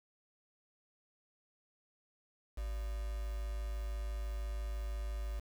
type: tone with quantisation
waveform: sine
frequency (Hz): 53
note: G#1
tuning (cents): +36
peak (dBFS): -36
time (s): 2.57-5.4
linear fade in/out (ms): 10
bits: 8
effects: none